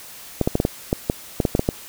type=clicks; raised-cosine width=2 ms; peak=-4 dBFS; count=12; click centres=0.413 / 0.475 / 0.554 / 0.601 / 0.651 / 0.929 / 1.099 / 1.402 / 1.452 / 1.551 / 1.594 / 1.689 s; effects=white hiss -40 dBFS RMS until 1.88 s